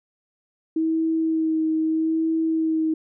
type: tone with vibrato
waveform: sine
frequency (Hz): 320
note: D#4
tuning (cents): +49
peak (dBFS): -19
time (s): 0.76-2.94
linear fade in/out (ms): 5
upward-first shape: sine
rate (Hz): 0.79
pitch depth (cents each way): 18
effects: none